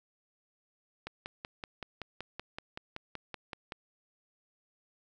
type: click train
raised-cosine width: 0.3 ms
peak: -23 dBFS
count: 15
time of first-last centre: 1.07-3.722 s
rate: 5.28 Hz
effects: none